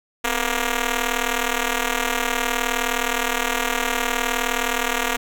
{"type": "ring-modulated tone", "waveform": "5% pulse", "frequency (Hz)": 236.7, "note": "A#3", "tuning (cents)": 27, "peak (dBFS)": -6, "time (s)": [0.24, 5.17], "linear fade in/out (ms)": 5, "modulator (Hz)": 217, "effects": []}